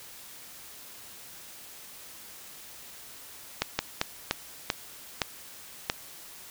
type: slowing click train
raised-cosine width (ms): 0.2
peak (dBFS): -7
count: 7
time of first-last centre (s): 3.62-5.899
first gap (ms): 170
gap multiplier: 1.32
effects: white hiss -47 dBFS RMS until 6.5 s